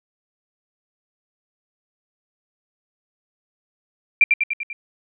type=tone with echo; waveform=sine; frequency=2364 Hz; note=D7; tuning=11 cents sharp; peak=-8 dBFS; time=4.21-4.24 s; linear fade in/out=2 ms; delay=98 ms; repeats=5; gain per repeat=-4 dB; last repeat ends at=4.73 s; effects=none